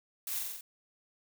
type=noise with echo; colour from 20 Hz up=blue; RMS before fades=-37 dBFS; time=0.27-0.39 s; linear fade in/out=2 ms; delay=44 ms; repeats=5; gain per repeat=-2 dB; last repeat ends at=0.61 s; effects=none